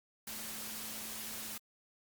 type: tone in noise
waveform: sine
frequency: 218.1 Hz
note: A3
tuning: 15 cents flat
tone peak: -54 dBFS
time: 0.27-1.58 s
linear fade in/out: 5 ms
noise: white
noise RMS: -43 dBFS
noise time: 0.27-1.58 s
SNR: -14 dB
effects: Opus 48 kbps